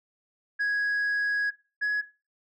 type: tone pair in turn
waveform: sine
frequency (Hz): 1661.2 / 1680.5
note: G#6 / G#6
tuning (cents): 0 / +20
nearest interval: unison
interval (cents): 20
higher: second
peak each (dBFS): -21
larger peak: neither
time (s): 0.59-1.51 / 1.81-2.02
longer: first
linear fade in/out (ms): 20
effects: noise-tail reverb RT60 0.3 s tail -17 dB re dry + tanh soft clip ceiling -23 dBFS